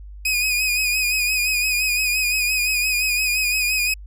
sawtooth tone with vibrato, 2489 Hz, D#7, in tune, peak -15 dBFS, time 0.25-3.94 s, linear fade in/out 5 ms, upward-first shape sine, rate 5.8 Hz, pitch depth 47 cents each way, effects added 50 Hz sine -35 dBFS peak until 4.06 s

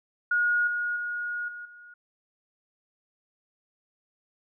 sine tone with level steps, 1441 Hz, F#6, 46 cents flat, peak -21 / -26 / -29 / -37 / -46 dBFS, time 0.31-1.94 s, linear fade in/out 5 ms, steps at 0.67 / 0.96 / 1.48 / 1.65 s, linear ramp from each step 5 ms, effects none

